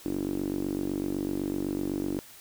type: tone with band-pass filter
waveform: sawtooth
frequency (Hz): 47.95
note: G1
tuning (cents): -37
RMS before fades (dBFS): -31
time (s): 0.05-2.19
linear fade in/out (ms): 0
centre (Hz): 310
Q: 6.2
effects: white hiss -50 dBFS RMS until 2.4 s